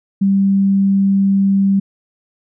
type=tone; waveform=sine; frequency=196 Hz; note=G3; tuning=in tune; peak=-10 dBFS; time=0.21-1.8 s; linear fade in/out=10 ms; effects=none